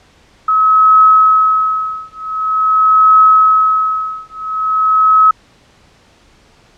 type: tone with tremolo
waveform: sine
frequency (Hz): 1283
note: E6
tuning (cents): -47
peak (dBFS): -3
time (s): 0.48-5.31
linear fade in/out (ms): 5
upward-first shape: triangle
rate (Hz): 0.46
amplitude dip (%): 100
effects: pink hiss -48 dBFS RMS until 6.77 s + low-pass 6000 Hz 12 dB/octave